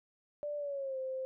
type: tone with pitch glide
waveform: sine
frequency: 587.3 to 523.2 Hz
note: D5 to C5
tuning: 0 to 0 cents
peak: -35 dBFS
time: 0.43-1.25 s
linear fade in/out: 0 ms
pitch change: -200 cents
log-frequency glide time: 0.57-0.98 s
effects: none